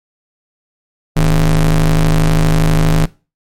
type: ring-modulated tone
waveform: square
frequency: 66 Hz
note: C2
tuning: 16 cents sharp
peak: -6 dBFS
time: 1.16-3.06 s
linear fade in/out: 10 ms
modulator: 92.2 Hz
effects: noise-tail reverb RT60 0.3 s tail -20 dB re dry + MP3 64 kbps

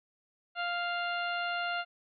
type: harmonic tone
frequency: 698.5 Hz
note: F5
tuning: in tune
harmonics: 1 / 2 / 3 / 4 / 5 / 6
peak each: -35 / -34 / -43 / -39 / -48 / -47 dBFS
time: 0.55-1.85 s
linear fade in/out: 50 ms
effects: none

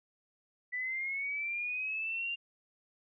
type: linear sweep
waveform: sine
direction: up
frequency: 1971 to 2800 Hz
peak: -33 dBFS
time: 0.72-2.36 s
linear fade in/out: 20 ms
effects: none

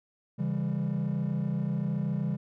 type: chord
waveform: triangle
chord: C# diminished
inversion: none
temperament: just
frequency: 138.59 / 166.31 / 199.57 Hz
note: C#3 / E3 / G3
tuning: 0 / +16 / +31 cents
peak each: -29 dBFS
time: 0.38-2.37 s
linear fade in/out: 20 ms
effects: tanh soft clip ceiling -20 dBFS

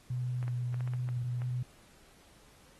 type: tone with vibrato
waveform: sine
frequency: 123.47 Hz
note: B2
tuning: in tune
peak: -31 dBFS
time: 0.1-1.63 s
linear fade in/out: 5 ms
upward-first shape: square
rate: 1.5 Hz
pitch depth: 14 cents each way
type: clicks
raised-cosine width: 0.5 ms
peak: -33 dBFS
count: 8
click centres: 0.428 / 0.48 / 0.743 / 0.807 / 0.876 / 0.936 / 1.089 / 1.419 s
effects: pink hiss -61 dBFS RMS until 2.79 s + AAC 32 kbps

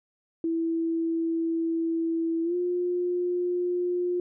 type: tone with pitch glide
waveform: sine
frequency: 329.6 to 355.3 Hz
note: E4 to F4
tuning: 0 to +30 cents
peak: -24 dBFS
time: 0.44-4.2 s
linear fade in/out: 2 ms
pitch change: +130 cents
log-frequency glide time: 2.43-2.55 s
effects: none

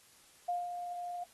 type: tone with ADSR envelope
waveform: sine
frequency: 706 Hz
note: F5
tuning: 19 cents sharp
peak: -30 dBFS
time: 0.48-1.25 s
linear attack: 10 ms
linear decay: 170 ms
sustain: -7 dB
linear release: 13 ms
effects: white hiss -62 dBFS RMS until 1.33 s + AAC 32 kbps

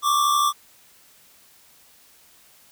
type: tone pair together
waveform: square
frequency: 1102.3 / 1174.7 Hz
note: C#6 / D6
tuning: -10 / 0 cents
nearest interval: minor second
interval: 110 cents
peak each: -25 / -19 dBFS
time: 0.02-0.53 s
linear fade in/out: 50 ms
effects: white hiss -54 dBFS RMS until 2.71 s

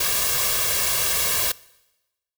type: noise with comb filter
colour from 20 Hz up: white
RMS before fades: -22 dBFS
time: 0-1.52 s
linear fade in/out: 5 ms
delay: 1.8 ms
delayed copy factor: +0.8
effects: noise-tail reverb RT60 1.0 s tail -22 dB re dry

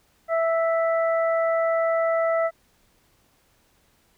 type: harmonic tone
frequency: 659.3 Hz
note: E5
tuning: in tune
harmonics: 1 / 2 / 3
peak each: -20 / -28 / -32 dBFS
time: 0.28-2.51 s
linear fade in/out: 50 ms
effects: pink hiss -63 dBFS RMS until 4.17 s

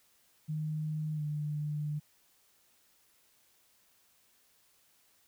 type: tone with pitch glide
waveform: sine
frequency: 154.3 to 149.48 Hz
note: D#3 to D3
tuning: -14 to +31 cents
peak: -32 dBFS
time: 0.48-2 s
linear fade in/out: 20 ms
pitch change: -55 cents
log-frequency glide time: 1.14-1.23 s
effects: white hiss -68 dBFS RMS until 5.27 s

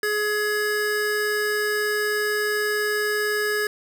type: tone pair together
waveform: square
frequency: 420.5 / 1682 Hz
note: G#4 / G#6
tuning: +22 / +22 cents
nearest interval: 2 octaves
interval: 2400 cents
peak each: -25 dBFS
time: 0.03-3.67 s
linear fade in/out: 2 ms
effects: none

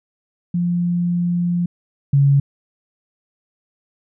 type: tone pair in turn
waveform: sine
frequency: 174.61 / 139.87 Hz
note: F3 / C#3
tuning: 0 / +16 cents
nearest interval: major third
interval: 384 cents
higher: first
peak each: -16 / -10 dBFS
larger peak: second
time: 0.54-1.66 / 2.13-2.4 s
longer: first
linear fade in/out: 5 ms
effects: none

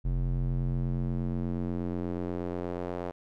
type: tone with band-pass filter sweep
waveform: square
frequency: 44.16 Hz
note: F1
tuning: 20 cents sharp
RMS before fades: -31 dBFS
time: 0.04-3.12 s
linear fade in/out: 20 ms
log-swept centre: 92 to 580 Hz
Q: 1.3
effects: none

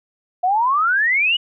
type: exponential sweep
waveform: sine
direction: up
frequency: 701 to 2981 Hz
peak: -14 dBFS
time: 0.43-1.37 s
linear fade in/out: 10 ms
effects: none

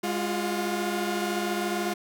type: tone cluster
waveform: sawtooth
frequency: 205.2 / 348.8 / 362.9 / 718 Hz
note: G#3 / F4 / F#4 / F5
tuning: -21 / -2 / -34 / +48 cents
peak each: -27 / -26 / -34 / -30 dBFS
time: 0.03-1.94 s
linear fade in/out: 10 ms
effects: none

